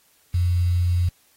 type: tone with quantisation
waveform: sine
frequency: 88.1 Hz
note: F2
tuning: 16 cents sharp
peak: -17 dBFS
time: 0.34-1.09 s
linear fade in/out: 5 ms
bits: 7
effects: white hiss -60 dBFS RMS until 1.36 s + AAC 48 kbps